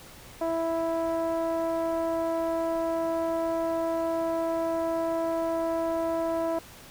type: tone with low-pass filter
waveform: 10% pulse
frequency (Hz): 329.6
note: E4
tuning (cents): 0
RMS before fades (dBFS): -28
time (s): 0.41-6.59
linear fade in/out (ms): 5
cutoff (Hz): 700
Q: 1.9
effects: pink hiss -48 dBFS RMS until 6.9 s